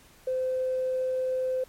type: tone with tanh clipping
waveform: triangle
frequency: 515 Hz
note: C5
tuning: 28 cents flat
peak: -25 dBFS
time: 0.27-1.64 s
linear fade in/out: 5 ms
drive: 4 dB
effects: pink hiss -56 dBFS RMS until 1.68 s + MP3 64 kbps